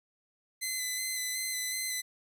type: tone with vibrato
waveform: 10% pulse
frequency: 2031 Hz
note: B6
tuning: 48 cents sharp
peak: -23 dBFS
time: 0.61-2.02 s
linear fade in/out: 20 ms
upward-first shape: square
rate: 2.7 Hz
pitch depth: 17 cents each way
effects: none